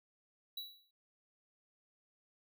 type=tone with exponential decay; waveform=square; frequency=3923 Hz; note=B7; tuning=12 cents flat; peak=-39 dBFS; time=0.57-0.91 s; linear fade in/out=5 ms; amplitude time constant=73 ms; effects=none